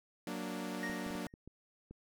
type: chord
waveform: sawtooth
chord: Gb augmented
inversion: none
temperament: equal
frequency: 185 / 233.1 / 293.7 Hz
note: Gb3 / Bb3 / D4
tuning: 0 / 0 / 0 cents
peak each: -39 dBFS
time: 0.27-1.27 s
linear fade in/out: 2 ms
type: tone with exponential decay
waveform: triangle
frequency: 1864.7 Hz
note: A#6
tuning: in tune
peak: -35 dBFS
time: 0.83-1.34 s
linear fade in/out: 1 ms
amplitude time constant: 110 ms
type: clicks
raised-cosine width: 3 ms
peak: -37 dBFS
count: 8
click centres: 0.898 / 1.065 / 1.106 / 1.153 / 1.268 / 1.339 / 1.476 / 1.91 s
effects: none